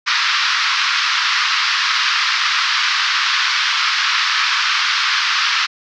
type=band-pass noise; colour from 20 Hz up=pink; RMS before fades=-17 dBFS; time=0.06-5.67 s; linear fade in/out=20 ms; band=1100 to 5400 Hz; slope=48 dB/octave; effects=none